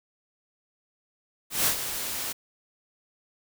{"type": "noise with ADSR envelope", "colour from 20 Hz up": "white", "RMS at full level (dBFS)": -22, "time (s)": [1.5, 2.33], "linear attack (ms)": 160, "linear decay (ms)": 91, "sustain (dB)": -10, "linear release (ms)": 14, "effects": []}